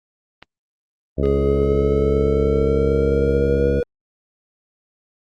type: clicks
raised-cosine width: 0.3 ms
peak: -21 dBFS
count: 2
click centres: 0.426 / 1.256 s
type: harmonic tone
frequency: 69.2 Hz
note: C#2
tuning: 2 cents flat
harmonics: 1 / 2 / 3 / 4 / 5 / 6 / 7 / 8 / 9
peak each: -21 / -24 / -26 / -27 / -28 / -29 / -29 / -30 / -31 dBFS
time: 1.17-3.81 s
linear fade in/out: 20 ms
type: exponential sweep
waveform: triangle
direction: up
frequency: 415.3 to 483.2 Hz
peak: -16 dBFS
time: 1.23-3.83 s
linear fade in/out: 2 ms
effects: Opus 24 kbps